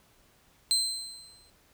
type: tone with exponential decay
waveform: 30% pulse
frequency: 4111 Hz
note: C8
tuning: 31 cents flat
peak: -18 dBFS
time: 0.71-1.5 s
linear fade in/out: 0 ms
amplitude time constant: 170 ms
effects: pink hiss -63 dBFS RMS until 1.73 s